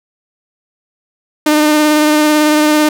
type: tone with vibrato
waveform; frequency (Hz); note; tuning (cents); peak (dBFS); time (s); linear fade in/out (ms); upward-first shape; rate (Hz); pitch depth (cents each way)
sawtooth; 302.9; D#4; -46; -4; 1.46-2.89; 5; triangle; 18; 21
effects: none